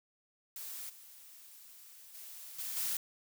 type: noise with level steps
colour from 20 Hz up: blue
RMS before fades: -44 / -55 / -49 / -40 / -35 dBFS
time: 0.56-2.97 s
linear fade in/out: 2 ms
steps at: 0.89 / 2.14 / 2.58 / 2.76 s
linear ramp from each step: 10 ms
effects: none